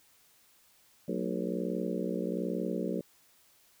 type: harmonic tone with a mistuned harmonic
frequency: 61.2 Hz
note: B1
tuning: 15 cents flat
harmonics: 3 / 4 / 5 / 6 / 7 / 8 / 9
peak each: -36 / -37 / -38 / -39 / -39 / -40 / -41 dBFS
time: 1.08-3.01 s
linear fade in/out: 5 ms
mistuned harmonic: 4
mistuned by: -130 cents
effects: white hiss -64 dBFS RMS until 3.8 s